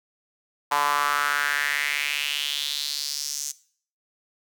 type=tone with high-pass filter sweep; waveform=sawtooth; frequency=144.9 Hz; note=D3; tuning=23 cents flat; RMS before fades=-26 dBFS; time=0.71-3.52 s; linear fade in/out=10 ms; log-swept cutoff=930 to 6500 Hz; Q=3.9; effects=noise-tail reverb RT60 0.5 s tail -18 dB re dry